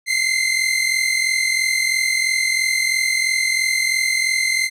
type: tone pair together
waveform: sawtooth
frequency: 2057 / 2100 Hz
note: C7 / C7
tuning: -30 / +6 cents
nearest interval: unison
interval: 36 cents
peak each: -16 dBFS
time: 0.06-4.7 s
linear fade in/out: 50 ms
effects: low-pass 11000 Hz 12 dB/octave